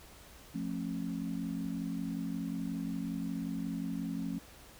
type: chord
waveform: sine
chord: F augmented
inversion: none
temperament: equal with one note detuned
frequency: 174.61 / 220 / 271.5 Hz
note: F3 / A3 / C#4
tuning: 0 / 0 / -36 cents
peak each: -38 / -39 / -38 dBFS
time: 0.54-4.39 s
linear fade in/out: 10 ms
effects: added 60 Hz sine -61 dBFS peak until 4.79 s + pink hiss -55 dBFS RMS until 4.79 s